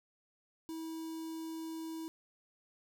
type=tone with notch filter; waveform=square; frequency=323.1 Hz; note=E4; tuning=35 cents flat; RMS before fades=-42 dBFS; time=0.69-2.08 s; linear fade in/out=0 ms; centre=1900 Hz; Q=0.63; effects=none